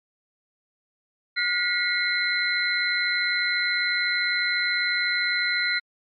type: tone cluster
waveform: sine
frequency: 1434 / 1949 / 2137 / 4067 Hz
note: F6 / B6 / C7 / C8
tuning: +45 / -23 / +36 / -50 cents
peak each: -27 dBFS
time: 1.36-5.8 s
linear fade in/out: 20 ms
effects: MP3 48 kbps